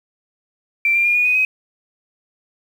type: tone with pitch steps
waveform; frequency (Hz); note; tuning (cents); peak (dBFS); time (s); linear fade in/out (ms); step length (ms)
sine; 2349 / 2383 / 2418 / 2453 / 2489 / 2525; D7 / D7 / D7 / D#7 / D#7 / D#7; 0 / +25 / +50 / -25 / 0 / +25; -13; 0.85-1.45; 2; 100
effects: 7-bit